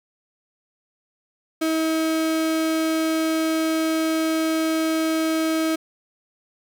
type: tone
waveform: 35% pulse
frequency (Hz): 320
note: D#4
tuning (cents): +49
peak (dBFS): -18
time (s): 1.61-5.76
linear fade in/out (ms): 10
effects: none